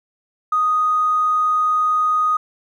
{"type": "tone with tanh clipping", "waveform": "triangle", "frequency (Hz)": 1244.5, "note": "D#6", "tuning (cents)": 0, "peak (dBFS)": -14, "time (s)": [0.52, 2.37], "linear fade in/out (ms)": 5, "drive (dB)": 2, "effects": []}